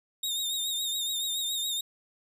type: tone with vibrato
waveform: sawtooth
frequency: 3700 Hz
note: A#7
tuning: 14 cents flat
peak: -26 dBFS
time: 0.23-1.81 s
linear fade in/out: 5 ms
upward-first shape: sine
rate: 7.1 Hz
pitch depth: 52 cents each way
effects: none